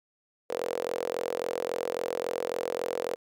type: tone with high-pass filter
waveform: sawtooth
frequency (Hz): 43.65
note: F1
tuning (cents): 0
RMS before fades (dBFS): -32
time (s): 0.49-3.16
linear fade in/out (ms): 20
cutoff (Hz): 490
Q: 7
effects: none